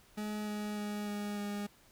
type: tone with pitch steps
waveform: 40% pulse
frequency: 211 / 209.4 / 207.9 / 206.3 / 204.8 Hz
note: G#3 / G#3 / G#3 / G#3 / G#3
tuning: +28 / +15 / +2 / -11 / -24 cents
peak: -35 dBFS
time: 0.17-1.67 s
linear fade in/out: 10 ms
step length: 300 ms
effects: pink hiss -63 dBFS RMS until 1.91 s